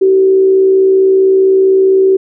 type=tone with frequency modulation; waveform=sine; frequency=382.1 Hz; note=G4; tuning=44 cents flat; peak=-5 dBFS; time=0.01-2.17 s; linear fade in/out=10 ms; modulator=64.5 Hz; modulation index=0.25; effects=none